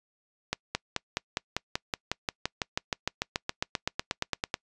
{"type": "accelerating click train", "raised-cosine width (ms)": 0.2, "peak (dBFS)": -10, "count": 27, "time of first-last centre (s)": [0.53, 4.542], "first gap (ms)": 220, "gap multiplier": 0.97, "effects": ["noise-tail reverb RT60 0.1 s tail -26 dB re dry", "resampled to 22050 Hz"]}